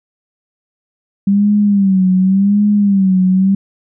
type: tone with vibrato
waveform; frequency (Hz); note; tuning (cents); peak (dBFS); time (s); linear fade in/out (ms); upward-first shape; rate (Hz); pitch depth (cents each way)
sine; 196; G3; 0; -8; 1.27-3.55; 5; sine; 0.89; 100
effects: none